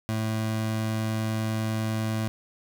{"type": "tone", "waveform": "25% pulse", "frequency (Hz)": 110, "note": "A2", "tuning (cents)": 0, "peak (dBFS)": -22, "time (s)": [0.09, 2.28], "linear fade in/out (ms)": 0, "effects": []}